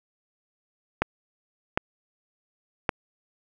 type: clicks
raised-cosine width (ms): 0.5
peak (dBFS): -6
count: 3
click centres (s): 1.02 / 1.775 / 2.892
effects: none